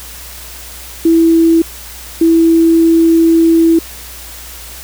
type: tone bursts at uneven times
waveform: sine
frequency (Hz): 329.6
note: E4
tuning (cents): 0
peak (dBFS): -5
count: 2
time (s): 1.05-1.62 / 2.21-3.79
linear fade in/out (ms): 5
effects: added 60 Hz sine -34 dBFS peak until 4.83 s + white hiss -31 dBFS RMS until 4.83 s